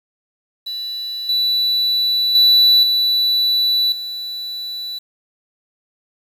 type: tone with level steps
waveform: triangle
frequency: 3960 Hz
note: B7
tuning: 4 cents sharp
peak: -22 / -13 / -7 / -12 / -23 dBFS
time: 0.66-4.99 s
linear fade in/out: 10 ms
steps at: 1.29 / 2.35 / 2.83 / 3.92 s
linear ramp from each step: 2 ms
effects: 7-bit